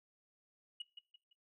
sine tone with echo, 2900 Hz, F#7, 35 cents flat, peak -38 dBFS, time 0.8-0.82 s, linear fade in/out 5 ms, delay 170 ms, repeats 3, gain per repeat -9 dB, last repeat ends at 1.33 s, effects noise-tail reverb RT60 0.3 s tail -21 dB re dry + tanh soft clip ceiling -39 dBFS

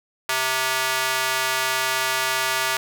square tone with high-pass filter, 130.81 Hz, C3, in tune, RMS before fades -23 dBFS, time 0.29-2.77 s, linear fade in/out 2 ms, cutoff 1200 Hz, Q 0.88, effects none

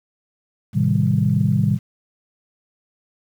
sine chord, A half-diminished seventh, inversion none, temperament just, 110 / 132 / 158.4 / 198 Hz, A2 / C3 / Eb3 / G3, 0 / +16 / +31 / +18 cents, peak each -20 dBFS, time 0.73-1.79 s, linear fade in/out 50 ms, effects tanh soft clip ceiling -4 dBFS + 8-bit

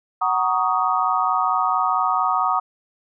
sine chord, D# minor seventh, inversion first, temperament just, 746.7 / 933.4 / 1120.1 / 1244.5 Hz, F#5 / A#5 / C#6 / D#6, +16 / +2 / +18 / 0 cents, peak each -23 / -24 / -24 / -21 dBFS, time 0.21-2.6 s, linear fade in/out 10 ms, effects none

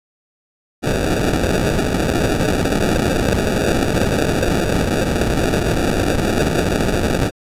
white noise with sample-and-hold, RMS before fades -17 dBFS, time 0.82-7.31 s, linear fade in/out 50 ms, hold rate 1050 Hz, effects low-pass 12000 Hz 12 dB/octave

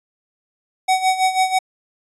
square tone with tremolo, 752 Hz, F#5, 28 cents sharp, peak -13 dBFS, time 0.88-1.59 s, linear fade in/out 10 ms, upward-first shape sine, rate 6.1 Hz, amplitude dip 75%, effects resampled to 24000 Hz

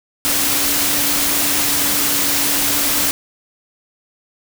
sine tone in noise, 286.7 Hz, D4, 42 cents flat, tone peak -28 dBFS, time 0.25-3.11 s, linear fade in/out 0 ms, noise white, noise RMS -17 dBFS, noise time 0.25-3.11 s, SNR -14 dB, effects none

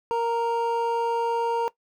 triangle tone pair together, 466.1 / 929 Hz, A#4 / A#5, 0 / -6 cents, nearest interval octave, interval 1194 cents, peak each -23 dBFS, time 0.11-1.68 s, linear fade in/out 0 ms, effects noise-tail reverb RT60 0.1 s tail -19 dB re dry

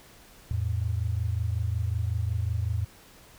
sine tone pair together, 84.57 / 110 Hz, E2 / A2, +45 / 0 cents, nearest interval perfect fourth, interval 455 cents, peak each -28 dBFS, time 0.51-2.85 s, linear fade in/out 0 ms, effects pink hiss -53 dBFS RMS until 3.38 s

